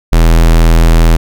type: tone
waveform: square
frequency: 41.2 Hz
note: E1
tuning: in tune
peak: -4 dBFS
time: 0.12-1.17 s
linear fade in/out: 10 ms
effects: none